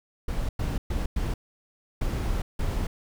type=noise bursts at uneven times; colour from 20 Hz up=brown; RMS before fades=-27 dBFS; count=6; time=0.28-0.49 / 0.59-0.78 / 0.9-1.06 / 1.16-1.34 / 2.01-2.42 / 2.59-2.87 s; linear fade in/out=5 ms; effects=none